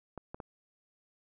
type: clicks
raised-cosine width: 1 ms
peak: -27 dBFS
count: 3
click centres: 0.177 / 0.345 / 0.402 s
effects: none